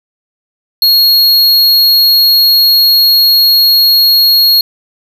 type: tone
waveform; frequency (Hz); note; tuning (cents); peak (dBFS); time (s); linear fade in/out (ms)
square; 4300; C8; +47; -5; 0.82-4.61; 2
effects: none